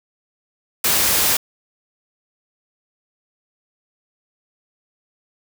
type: noise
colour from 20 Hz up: white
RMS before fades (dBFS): -17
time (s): 0.84-1.37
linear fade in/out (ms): 5
effects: none